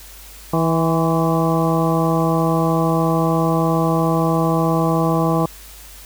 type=harmonic tone with a mistuned harmonic; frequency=163.1 Hz; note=E3; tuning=18 cents flat; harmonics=1 / 2 / 3 / 4 / 5 / 6 / 7; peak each=-18 / -21 / -23 / -24 / -25 / -26 / -26 dBFS; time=0.53-5.46 s; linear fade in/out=5 ms; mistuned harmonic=6; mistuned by=+86 cents; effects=added 50 Hz sine -41 dBFS peak until 6.05 s + white hiss -41 dBFS RMS until 6.05 s